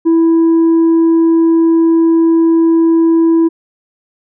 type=tone with tanh clipping; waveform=sine; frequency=329.6 Hz; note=E4; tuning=in tune; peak=-7 dBFS; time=0.05-3.49 s; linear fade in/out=20 ms; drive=2 dB; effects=none